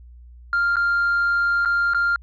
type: tone with dropouts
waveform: sine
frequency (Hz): 1396.9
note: F6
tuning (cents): 0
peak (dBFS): -15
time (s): 0.53-2.16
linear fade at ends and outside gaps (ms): 1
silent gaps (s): 0.758-0.767 / 1.65-1.657 / 1.936-1.946
effects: tanh soft clip ceiling -15 dBFS + added 60 Hz sine -41 dBFS peak until 2.22 s